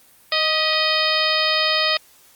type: harmonic tone with a mistuned harmonic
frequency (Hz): 622.3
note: D#5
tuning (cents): 0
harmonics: 1 / 2 / 3 / 4 / 5 / 6 / 7 / 8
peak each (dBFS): -25 / -25 / -25 / -25 / -25 / -25 / -25 / -25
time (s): 0.32-1.97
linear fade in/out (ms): 2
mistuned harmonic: 3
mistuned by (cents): +52
effects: white hiss -52 dBFS RMS until 2.35 s + Opus 32 kbps